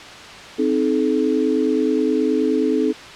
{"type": "chord", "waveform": "sine", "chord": "A diminished", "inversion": "first", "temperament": "equal with one note detuned", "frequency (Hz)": [261.6, 311.1, 430.4], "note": ["C4", "Eb4", "A4"], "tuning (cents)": [0, 0, -38], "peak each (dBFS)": -20, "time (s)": [0.58, 2.93], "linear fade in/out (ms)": 20, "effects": ["white hiss -36 dBFS RMS until 3.15 s", "low-pass 4000 Hz 12 dB/octave"]}